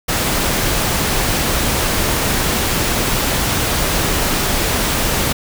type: noise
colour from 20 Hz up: pink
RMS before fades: -17 dBFS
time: 0.08-5.33 s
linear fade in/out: 10 ms
effects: none